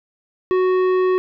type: tone with tanh clipping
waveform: triangle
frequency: 370 Hz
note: F#4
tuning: in tune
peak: -16 dBFS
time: 0.51-1.18 s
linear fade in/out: 0 ms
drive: 16 dB
effects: none